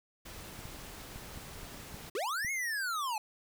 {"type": "noise", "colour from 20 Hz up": "pink", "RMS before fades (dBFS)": -47, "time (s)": [0.25, 2.1], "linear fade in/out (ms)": 10}
{"type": "clicks", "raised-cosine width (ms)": 5, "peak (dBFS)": -34, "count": 7, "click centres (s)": [0.591, 0.655, 1.16, 1.375, 1.632, 1.944, 2.448]}
{"type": "linear two-way sweep", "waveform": "square", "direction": "up then down", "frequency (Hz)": [343, 2198, 824], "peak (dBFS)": -33, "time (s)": [2.15, 3.18], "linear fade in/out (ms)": 2, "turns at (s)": 2.51}
{"effects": []}